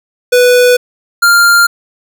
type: tone pair in turn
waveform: square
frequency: 493.9 / 1397 Hz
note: B4 / F6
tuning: 0 / 0 cents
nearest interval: octave + tritone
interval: 1800 cents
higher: second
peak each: -5 dBFS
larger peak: neither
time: 0.32-0.77 / 1.22-1.67 s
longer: neither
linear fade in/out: 10 ms
effects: none